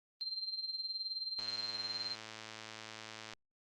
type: tone with tremolo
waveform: sine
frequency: 4151 Hz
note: C8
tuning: 15 cents flat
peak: -34 dBFS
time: 0.21-2.15 s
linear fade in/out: 0 ms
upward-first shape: triangle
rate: 19 Hz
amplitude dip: 80%
type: click train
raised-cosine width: 0.2 ms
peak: -29 dBFS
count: 215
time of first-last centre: 1.39-3.335 s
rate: 110 Hz
effects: Opus 24 kbps